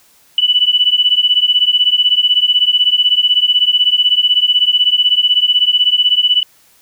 sine beating tone pair, 2961 / 2977 Hz, F#7 / F#7, +1 / +10 cents, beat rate 16 Hz, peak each -12 dBFS, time 0.38-6.43 s, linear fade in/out 2 ms, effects white hiss -50 dBFS RMS until 6.81 s

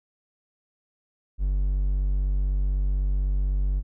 triangle tone, 48 Hz, G1, 36 cents flat, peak -19 dBFS, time 1.38-3.83 s, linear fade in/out 50 ms, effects none

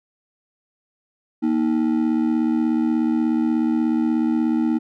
triangle ring-modulated tone, 275.5 Hz, C#4, 11 cents flat, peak -12 dBFS, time 1.42-4.79 s, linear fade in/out 20 ms, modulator 38.3 Hz, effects none

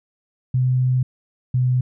sine tone pair in turn, 127.6 / 126.35 Hz, C3 / B2, -43 / +40 cents, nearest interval unison, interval 17 cents, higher first, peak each -15 dBFS, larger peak neither, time 0.54-1.03 / 1.54-1.81 s, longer first, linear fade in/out 5 ms, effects none

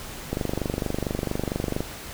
click train, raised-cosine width 2 ms, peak -12 dBFS, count 37, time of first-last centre 0.33-1.805 s, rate 24.4 Hz, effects pink hiss -38 dBFS RMS until 2.13 s

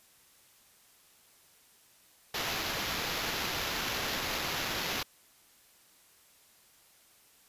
white noise with sample-and-hold, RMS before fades -34 dBFS, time 2.34-5.03 s, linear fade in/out 5 ms, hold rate 8820 Hz, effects white hiss -62 dBFS RMS until 7.48 s + resampled to 32000 Hz

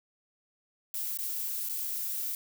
violet noise with dropouts, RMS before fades -34 dBFS, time 0.94-2.35 s, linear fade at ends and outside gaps 1 ms, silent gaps 1.173-1.188 / 1.689-1.695 s, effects none

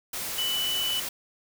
sine tone in noise, 2979 Hz, F#7, 11 cents sharp, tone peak -26 dBFS, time 0.38-1 s, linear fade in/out 5 ms, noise white, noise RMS -33 dBFS, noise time 0.13-1.09 s, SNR +4 dB, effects none

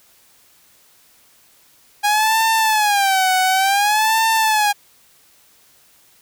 sawtooth tone with vibrato, 817 Hz, G#5, 29 cents flat, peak -10 dBFS, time 2.03-4.73 s, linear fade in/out 20 ms, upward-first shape sine, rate 0.56 Hz, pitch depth 160 cents each way, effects white hiss -53 dBFS RMS until 6.21 s

